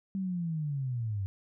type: linear sweep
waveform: sine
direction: down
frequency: 196 to 93.8 Hz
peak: -30 dBFS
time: 0.15-1.26 s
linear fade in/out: 0 ms
effects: none